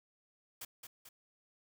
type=noise with echo; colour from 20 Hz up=white; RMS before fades=-45 dBFS; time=0.61-0.65 s; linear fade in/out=5 ms; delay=220 ms; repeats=2; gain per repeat=-5 dB; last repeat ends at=1.09 s; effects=none